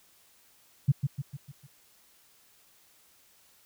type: tone with echo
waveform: sine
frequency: 138.59 Hz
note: C#3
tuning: in tune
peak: -17 dBFS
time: 0.88-0.92 s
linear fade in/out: 10 ms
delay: 150 ms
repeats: 5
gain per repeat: -6 dB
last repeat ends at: 1.67 s
effects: white hiss -62 dBFS RMS until 3.65 s